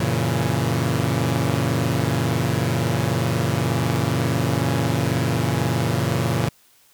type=chord; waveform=sawtooth; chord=F# dominant seventh; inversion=none; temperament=equal with one note detuned; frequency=92.5 / 116.54 / 138.59 / 166.54 Hz; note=F#2 / A#2 / C#3 / E3; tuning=0 / 0 / 0 / +18 cents; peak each=-24 / -19 / -20 / -22 dBFS; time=0-6.49 s; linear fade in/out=5 ms; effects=white hiss -56 dBFS RMS until 6.93 s